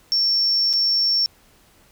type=tone with dropouts; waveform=sine; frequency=5450 Hz; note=F8; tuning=43 cents flat; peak=-15 dBFS; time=0.12-1.26 s; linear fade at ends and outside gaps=0 ms; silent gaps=0.73-0.736 s; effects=tanh soft clip ceiling -12 dBFS + pink hiss -55 dBFS RMS until 1.91 s